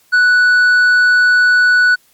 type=tone with tanh clipping; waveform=triangle; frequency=1480 Hz; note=F#6; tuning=in tune; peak=-8 dBFS; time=0.12-1.96 s; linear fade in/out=20 ms; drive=9 dB; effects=white hiss -53 dBFS RMS until 2.13 s + MP3 96 kbps